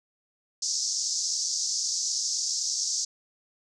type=band-pass noise; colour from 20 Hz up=pink; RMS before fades=-29 dBFS; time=0.62-3.05 s; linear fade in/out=5 ms; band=5000 to 6800 Hz; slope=48 dB/octave; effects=none